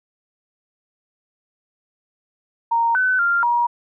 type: tone with pitch steps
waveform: sine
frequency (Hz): 928 / 1510 / 1393 / 953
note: A#5 / F#6 / F6 / A#5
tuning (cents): -8 / +35 / -5 / +38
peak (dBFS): -15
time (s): 2.71-3.67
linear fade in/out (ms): 10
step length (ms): 240
effects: none